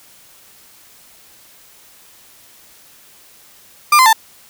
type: tone with pitch steps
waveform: 35% pulse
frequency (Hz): 1200 / 1032.7 / 888.7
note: D6 / C6 / A5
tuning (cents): +37 / -23 / +17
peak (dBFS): -5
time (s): 3.92-4.13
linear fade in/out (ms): 5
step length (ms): 70
effects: white hiss -46 dBFS RMS until 4.49 s